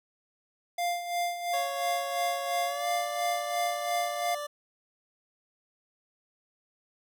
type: tone with tremolo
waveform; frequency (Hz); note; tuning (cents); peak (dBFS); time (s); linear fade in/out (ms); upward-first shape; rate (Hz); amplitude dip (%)
square; 698.5; F5; 0; -27; 0.78-4.35; 5; sine; 2.9; 65
type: tone with pitch glide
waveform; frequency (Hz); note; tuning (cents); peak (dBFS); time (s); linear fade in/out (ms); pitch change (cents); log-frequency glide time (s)
25% pulse; 554.4 to 587.4; C#5 to D5; 0 to 0; -30; 1.53-4.47; 10; +100; 2.65-2.86
effects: none